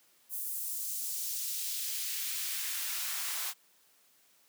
white noise with high-pass filter sweep, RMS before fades -36 dBFS, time 0.29-3.54 s, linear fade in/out 50 ms, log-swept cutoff 11000 to 900 Hz, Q 0.88, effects white hiss -66 dBFS RMS until 4.48 s + high-pass 150 Hz 12 dB/octave

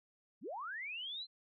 sine linear sweep, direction up, 144.4 to 4166 Hz, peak -40 dBFS, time 0.41-1.27 s, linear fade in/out 50 ms, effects MP3 32 kbps

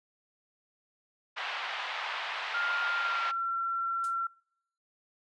pink band-pass noise, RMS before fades -36 dBFS, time 1.36-3.32 s, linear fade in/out 20 ms, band 810 to 3500 Hz, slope 24 dB/octave
sine tone with pitch glide, 1403 to 1358.3 Hz, F6 to F6, +8 to -49 cents, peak -29 dBFS, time 2.54-4.27 s, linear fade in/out 5 ms, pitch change -57 cents, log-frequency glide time 2.87-3.36 s
violet noise with exponential decay, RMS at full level -37 dBFS, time 4.04-4.18 s, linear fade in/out 0 ms, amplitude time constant 30 ms
effects noise-tail reverb RT60 0.7 s tail -26 dB re dry + resampled to 22050 Hz

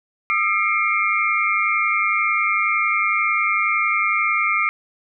sine tone cluster, 1217 / 1328 / 2149 / 2347 Hz, D#6 / E6 / C7 / D7, -39 / +12 / +46 / -2 cents, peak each -22 / -26 / -20 / -23 dBFS, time 0.3-4.69 s, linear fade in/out 0 ms, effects none

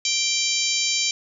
harmonic tone, 784 Hz, G5, in tune, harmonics 3 / 4 / 5 / 6 / 7 / 8 / 9, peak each -28 / -28 / -28 / -28 / -28 / -28 / -28 dBFS, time 0.05-1.11 s, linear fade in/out 2 ms, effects none

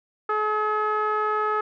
sawtooth tone with low-pass filter, 426.5 Hz, G#4, 46 cents sharp, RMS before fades -24 dBFS, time 0.29-1.61 s, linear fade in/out 5 ms, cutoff 1400 Hz, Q 7.1, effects none

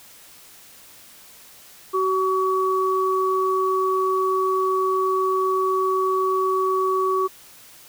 sine tone pair together, 377.8 / 1132 Hz, F#4 / C#6, +36 / +36 cents, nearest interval octave + perfect fifth, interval 1900 cents, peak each -21 dBFS, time 1.93-7.28 s, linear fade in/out 20 ms, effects white hiss -47 dBFS RMS until 7.88 s

